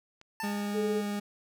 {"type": "clicks", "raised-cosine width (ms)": 0.2, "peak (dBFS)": -34, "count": 2, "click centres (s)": [0.214, 0.423]}
{"type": "tone with exponential decay", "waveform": "25% pulse", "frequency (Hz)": 890, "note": "A5", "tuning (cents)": 20, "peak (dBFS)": -29, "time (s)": [0.4, 1], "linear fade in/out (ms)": 1, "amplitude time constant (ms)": 130}
{"type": "tone with vibrato", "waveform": "40% pulse", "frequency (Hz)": 204.9, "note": "G#3", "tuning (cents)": -23, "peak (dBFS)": -30, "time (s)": [0.43, 1.2], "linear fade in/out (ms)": 10, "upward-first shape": "sine", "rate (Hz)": 20, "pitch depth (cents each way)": 9}
{"type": "tone", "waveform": "sine", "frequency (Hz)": 426.9, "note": "G#4", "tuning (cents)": 48, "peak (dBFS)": -28, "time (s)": [0.74, 1.02], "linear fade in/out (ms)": 20}
{"effects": []}